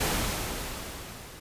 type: noise with level ramp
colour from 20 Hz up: pink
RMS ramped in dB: -26 to -46 dBFS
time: 0-1.4 s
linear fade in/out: 10 ms
effects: resampled to 32000 Hz